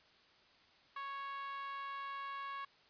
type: tone with high-pass filter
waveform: 10% pulse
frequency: 554 Hz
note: C#5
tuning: 1 cent flat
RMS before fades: -44 dBFS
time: 0.96-2.65 s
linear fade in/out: 5 ms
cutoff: 1200 Hz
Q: 9.3
effects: white hiss -66 dBFS RMS until 2.89 s + resampled to 11025 Hz